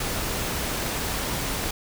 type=noise; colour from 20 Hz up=pink; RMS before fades=-28 dBFS; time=0-1.71 s; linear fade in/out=5 ms; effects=none